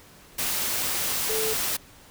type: tone in noise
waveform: sine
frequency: 438.7 Hz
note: A4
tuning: 5 cents flat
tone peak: -27 dBFS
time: 1.29-1.54 s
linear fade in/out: 10 ms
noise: white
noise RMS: -27 dBFS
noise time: 0.38-1.77 s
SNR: -3 dB
effects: pink hiss -51 dBFS RMS until 2.1 s